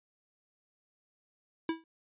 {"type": "tone with exponential decay", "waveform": "square", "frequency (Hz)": 325.7, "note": "E4", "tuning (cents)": -21, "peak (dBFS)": -27, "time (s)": [1.69, 1.84], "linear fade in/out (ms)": 2, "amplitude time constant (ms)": 32, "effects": ["resampled to 8000 Hz"]}